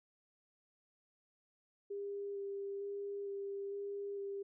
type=tone with vibrato; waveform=sine; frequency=399.9 Hz; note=G4; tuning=35 cents sharp; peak=-39 dBFS; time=1.9-4.43 s; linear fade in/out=10 ms; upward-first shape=square; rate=1.1 Hz; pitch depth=10 cents each way; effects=none